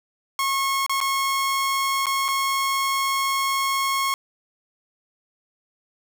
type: tone with dropouts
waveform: sawtooth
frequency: 1089 Hz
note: C#6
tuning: 31 cents flat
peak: -17 dBFS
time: 0.39-4.14 s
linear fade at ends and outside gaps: 1 ms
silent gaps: 0.864-0.895 / 1.004-1.012 / 2.058-2.067 / 2.282-2.286 s
effects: none